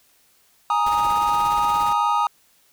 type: chord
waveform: triangle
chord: Ab suspended second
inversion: none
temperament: just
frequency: 830.6 / 934.4 / 1245.9 Hz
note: Ab5 / Bb5 / Eb6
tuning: 0 / +4 / +2 cents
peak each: -21 / -20 / -19 dBFS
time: 0.7-2.27 s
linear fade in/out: 2 ms
type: noise with tremolo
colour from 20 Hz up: pink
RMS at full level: -34 dBFS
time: 0.86-1.93 s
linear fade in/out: 5 ms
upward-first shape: sine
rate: 17 Hz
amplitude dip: 50%
effects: white hiss -59 dBFS RMS until 2.72 s